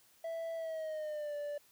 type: tone with pitch glide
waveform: triangle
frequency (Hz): 659.3 to 584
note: E5 to D5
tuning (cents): 0 to -10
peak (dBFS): -35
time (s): 0.24-1.58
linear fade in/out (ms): 5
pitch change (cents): -210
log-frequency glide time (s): 0.55-1.36
effects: white hiss -66 dBFS RMS until 1.71 s